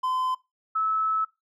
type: tone pair in turn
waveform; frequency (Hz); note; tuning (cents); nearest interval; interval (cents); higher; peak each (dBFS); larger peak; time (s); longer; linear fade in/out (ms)
triangle / sine; 1025 / 1301.6; C6 / E6; -36 / -22; major third; 414; second; -22; neither; 0.03-0.35 / 0.75-1.25; second; 10
effects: noise-tail reverb RT60 0.2 s tail -19 dB re dry